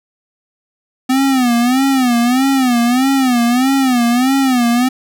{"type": "tone with vibrato", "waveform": "square", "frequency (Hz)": 253.5, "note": "B3", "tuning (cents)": 45, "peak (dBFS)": -11, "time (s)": [1.09, 4.89], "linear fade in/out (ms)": 10, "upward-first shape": "sine", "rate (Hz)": 1.6, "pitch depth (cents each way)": 130, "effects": []}